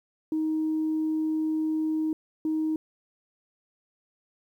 sine tone bursts at uneven times, 313.7 Hz, D#4, 14 cents sharp, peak -23 dBFS, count 2, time 0.32-2.13 / 2.45-2.76 s, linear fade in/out 2 ms, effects tanh soft clip ceiling -20 dBFS + 10-bit

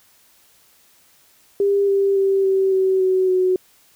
sine tone with pitch steps, 400 / 394.7 / 389.5 / 384.4 / 379.3 / 374.3 / 369.4 Hz, G4 / G4 / G4 / G4 / F#4 / F#4 / F#4, +35 / +12 / -11 / -34 / +43 / +20 / -3 cents, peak -14 dBFS, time 1.6-3.56 s, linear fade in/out 2 ms, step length 280 ms, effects white hiss -55 dBFS RMS until 3.95 s

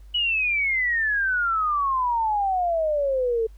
sine exponential sweep, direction down, 2960 to 440 Hz, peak -20 dBFS, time 0.14-3.47 s, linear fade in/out 10 ms, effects added 50 Hz sine -42 dBFS peak until 3.57 s + pink hiss -64 dBFS RMS until 3.57 s

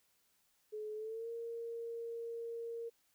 sine tone with pitch glide, 427.7 to 463.7 Hz, A4 to A#4, -49 to -9 cents, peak -40 dBFS, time 0.72-2.9 s, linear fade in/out 20 ms, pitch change +140 cents, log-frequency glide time 0.95-1.29 s, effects white hiss -75 dBFS RMS until 3.14 s

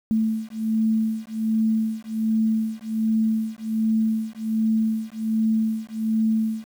sine beating tone pair, 220 / 221.3 Hz, A3 / A3, 0 / +10 cents, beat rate 1.3 Hz, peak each -23 / -23 dBFS, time 0.11-6.65 s, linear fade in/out 0 ms, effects 8-bit

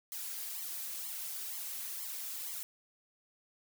blue noise with flanger, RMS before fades -41 dBFS, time 0.12-2.63 s, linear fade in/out 0 ms, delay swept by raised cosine 0.95 to 3.85 ms, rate 2.1 Hz, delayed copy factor +1, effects none

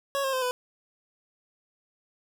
25% pulse tone with pitch steps, 554.4 / 535.2 / 516.7 / 498.8 Hz, C#5 / C5 / C5 / B4, 0 / +39 / -22 / +17 cents, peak -22 dBFS, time 0.15-0.51 s, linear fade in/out 0 ms, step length 90 ms, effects none

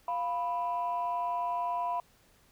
sine tone pair together, 698.5 / 987.8 Hz, F5 / B5, 0 / 0 cents, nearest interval tritone, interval 600 cents, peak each -32 / -30 dBFS, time 0.08-2 s, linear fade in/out 2 ms, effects tanh soft clip ceiling -24 dBFS + pink hiss -64 dBFS RMS until 2.51 s

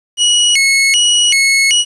sawtooth tone with vibrato, 2525 Hz, D#7, 25 cents sharp, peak -5 dBFS, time 0.17-1.85 s, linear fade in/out 50 ms, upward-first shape square, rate 1.3 Hz, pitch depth 250 cents each way, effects resampled to 24000 Hz + 7-bit

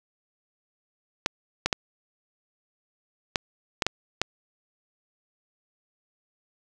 clicks, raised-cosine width 0.2 ms, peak -5 dBFS, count 7, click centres 1.261 / 1.66 / 1.728 / 3.358 / 3.822 / 3.866 / 4.216 s, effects none

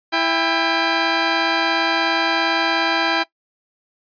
10% pulse tone pair together, 330.7 / 798.2 Hz, E4 / G5, +6 / +31 cents, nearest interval octave + minor third, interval 1525 cents, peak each -11 dBFS, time 0.12-3.24 s, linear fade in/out 20 ms, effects noise-tail reverb RT60 0.1 s tail -19 dB re dry + resampled to 11025 Hz

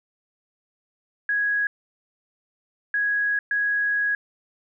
sine tone bursts at uneven times, 1661.2 Hz, G#6, in tune, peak -20 dBFS, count 3, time 1.29-1.67 / 2.94-3.39 / 3.51-4.15 s, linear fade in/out 2 ms, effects none

